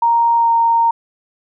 sine tone with pitch glide, 932.3 to 924.3 Hz, A#5 to A#5, 0 to -15 cents, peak -10 dBFS, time 0.02-0.91 s, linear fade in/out 5 ms, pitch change -15 cents, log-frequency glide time 0.36-0.5 s, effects none

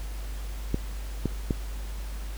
clicks, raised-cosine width 3 ms, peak -12 dBFS, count 3, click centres 0.744 / 1.257 / 1.508 s, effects added 50 Hz sine -32 dBFS peak until 2.37 s + pink hiss -46 dBFS RMS until 2.37 s

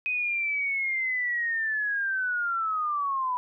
sine linear sweep, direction down, 2518 to 981 Hz, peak -25 dBFS, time 0.06-3.37 s, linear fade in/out 0 ms, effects none

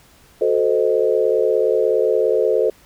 sine chord, F# diminished seventh, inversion none, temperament equal with one note detuned, 370 / 440 / 516.9 / 622.3 Hz, F#4 / A4 / C5 / Eb5, 0 / 0 / -21 / 0 cents, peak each -22 / -17 / -19 / -23 dBFS, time 0.41-2.7 s, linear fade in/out 5 ms, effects pink hiss -51 dBFS RMS until 2.85 s

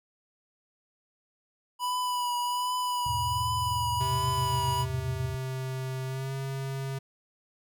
square tone with vibrato, 985 Hz, B5, 5 cents flat, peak -28 dBFS, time 1.79-4.86 s, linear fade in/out 50 ms, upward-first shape triangle, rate 1.3 Hz, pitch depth 27 cents each way
sine chord, E major, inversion none, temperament equal with one note detuned, 81.04 / 103.83 / 123.47 Hz, E2 / G#2 / B2, -29 / 0 / 0 cents, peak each -36 dBFS, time 3.06-5.35 s, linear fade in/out 5 ms
square tone with pitch glide, 130.81 to 135.19 Hz, C3 to C#3, 0 to -43 cents, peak -32 dBFS, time 4-6.99 s, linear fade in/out 10 ms, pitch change +57 cents, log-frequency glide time 6.06-6.33 s
effects none

